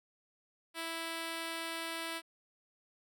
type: tone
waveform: 5% pulse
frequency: 329.6 Hz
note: E4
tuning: in tune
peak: -26 dBFS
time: 0.74-2.22 s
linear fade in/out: 50 ms
effects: none